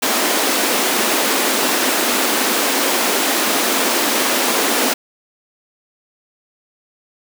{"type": "high-pass noise", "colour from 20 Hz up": "pink", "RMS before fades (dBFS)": -17, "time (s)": [0.02, 4.94], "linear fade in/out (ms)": 10, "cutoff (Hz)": 230, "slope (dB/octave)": 48, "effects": []}